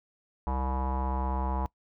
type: tone with low-pass filter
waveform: square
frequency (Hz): 65.41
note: C2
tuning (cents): 0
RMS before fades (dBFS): -30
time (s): 0.47-1.66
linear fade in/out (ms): 0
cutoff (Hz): 930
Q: 9
effects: noise-tail reverb RT60 0.1 s tail -22 dB re dry